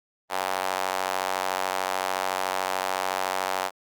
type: tone with high-pass filter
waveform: square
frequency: 46.85 Hz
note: F#1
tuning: 22 cents sharp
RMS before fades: -28 dBFS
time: 0.29-3.71 s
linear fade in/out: 50 ms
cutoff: 780 Hz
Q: 2
effects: Opus 32 kbps